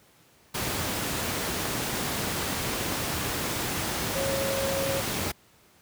sine tone in noise, 545 Hz, C#5, 29 cents flat, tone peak -28 dBFS, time 4.15-5.01 s, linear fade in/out 10 ms, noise pink, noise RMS -29 dBFS, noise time 0.54-5.32 s, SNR -2 dB, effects pink hiss -59 dBFS RMS until 5.81 s + high-pass 80 Hz 12 dB/octave

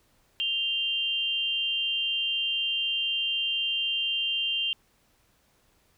sine tone pair together, 2794 / 3150 Hz, F7 / G7, 0 / +8 cents, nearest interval major second, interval 208 cents, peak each -28 dBFS, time 0.4-4.73 s, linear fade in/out 0 ms, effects pink hiss -66 dBFS RMS until 5.97 s

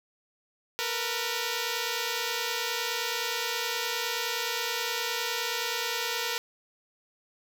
5% pulse tone pair together, 456.2 / 485.8 Hz, A#4 / B4, -37 / -29 cents, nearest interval minor second, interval 108 cents, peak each -20 dBFS, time 0.79-6.38 s, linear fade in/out 0 ms, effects none

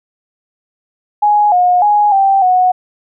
sine tone with pitch steps, 833 / 719 / 831 / 782 / 734 Hz, G#5 / F#5 / G#5 / G5 / F#5, +5 / -50 / +1 / -4 / -14 cents, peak -7 dBFS, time 1.22-2.72 s, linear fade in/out 10 ms, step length 300 ms, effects none

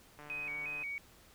click train, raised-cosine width 0.5 ms, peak -36 dBFS, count 95, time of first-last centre 0.19-0.825 s, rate 148 Hz
sine tone with vibrato, 2378 Hz, D7, 21 cents sharp, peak -37 dBFS, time 0.3-0.98 s, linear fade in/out 0 ms, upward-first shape square, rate 2.8 Hz, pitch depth 95 cents each way
effects pink hiss -61 dBFS RMS until 1.34 s

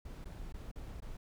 brown noise with dropouts, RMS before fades -45 dBFS, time 0.05-1.17 s, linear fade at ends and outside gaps 5 ms, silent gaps 0.245-0.255 / 0.525-0.54 / 0.715-0.757 / 1.004-1.02 s, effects none

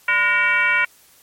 sine tone with frequency modulation, 1866 Hz, A#6, 1 cent sharp, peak -14 dBFS, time 0.08-0.85 s, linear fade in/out 5 ms, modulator 425 Hz, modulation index 1.6, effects white hiss -52 dBFS RMS until 1.22 s + MP3 64 kbps

